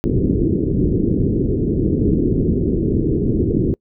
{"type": "low-pass noise", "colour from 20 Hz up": "white", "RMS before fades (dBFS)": -17, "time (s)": [0.04, 3.74], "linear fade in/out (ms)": 0, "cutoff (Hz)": 400, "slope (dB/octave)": 48, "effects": ["noise-tail reverb RT60 0.1 s tail -26 dB re dry"]}